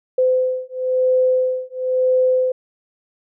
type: beating tone pair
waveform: sine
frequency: 511 / 511.99 Hz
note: C5 / C5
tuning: -41 / -38 cents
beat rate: 0.99 Hz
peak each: -18 dBFS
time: 0.18-2.52 s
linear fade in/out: 5 ms
effects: none